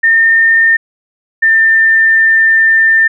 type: tone pair in turn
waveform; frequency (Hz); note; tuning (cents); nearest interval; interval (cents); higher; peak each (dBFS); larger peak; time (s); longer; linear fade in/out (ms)
sine; 1816 / 1795.1; A#6 / A6; -46 / +34; unison; 20; first; -5; neither; 0.03-0.77 / 1.42-3.08; second; 10
effects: none